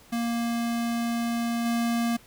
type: tone with level steps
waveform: square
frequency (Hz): 233.9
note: A#3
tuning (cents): +6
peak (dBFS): -26 / -24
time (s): 0.12-2.17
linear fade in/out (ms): 10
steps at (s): 1.65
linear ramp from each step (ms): 10
effects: pink hiss -54 dBFS RMS until 2.26 s